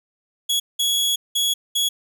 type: tone bursts at uneven times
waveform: sawtooth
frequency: 3351 Hz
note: G#7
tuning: 15 cents sharp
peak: -15 dBFS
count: 4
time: 0.49-0.6 / 0.79-1.16 / 1.35-1.54 / 1.75-1.89 s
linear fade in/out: 10 ms
effects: none